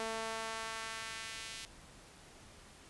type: tone with high-pass filter sweep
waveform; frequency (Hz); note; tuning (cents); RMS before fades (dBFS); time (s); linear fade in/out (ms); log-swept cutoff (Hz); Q
sawtooth; 223.5; A3; +27; -42; 0-1.65; 0; 510 to 3000; 0.93
effects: pink hiss -57 dBFS RMS until 2.89 s + resampled to 24000 Hz